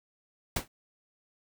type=noise with exponential decay; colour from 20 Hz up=pink; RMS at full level=-25 dBFS; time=0.56-0.68 s; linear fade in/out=5 ms; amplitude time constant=24 ms; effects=none